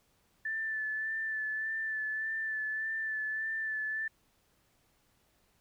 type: tone with vibrato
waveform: sine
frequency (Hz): 1757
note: A6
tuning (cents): -3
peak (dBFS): -32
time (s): 0.45-4.08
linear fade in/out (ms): 5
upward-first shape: sine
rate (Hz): 1.7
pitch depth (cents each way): 24
effects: pink hiss -71 dBFS RMS until 5.6 s